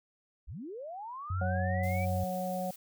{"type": "linear sweep", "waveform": "sine", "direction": "up", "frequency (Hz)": [36.55, 2348], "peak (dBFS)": -39, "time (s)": [0.47, 2.06], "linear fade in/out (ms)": 20}
{"type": "tone with pitch glide", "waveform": "sine", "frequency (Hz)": [91.5, 92.3], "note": ["F#2", "F#2"], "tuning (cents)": [-19, -4], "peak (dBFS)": -30, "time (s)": [1.3, 2.24], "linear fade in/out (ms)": 5, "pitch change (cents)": 15, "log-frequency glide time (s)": [1.57, 1.79]}
{"type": "harmonic tone", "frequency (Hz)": 184.1, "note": "F#3", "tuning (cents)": -8, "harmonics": [1, 3, 4], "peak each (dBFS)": [-36, -36, -36], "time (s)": [1.41, 2.71], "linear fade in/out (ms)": 5}
{"type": "noise", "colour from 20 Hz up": "blue", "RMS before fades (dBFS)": -49, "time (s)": [1.83, 2.76], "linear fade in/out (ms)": 5}
{"effects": []}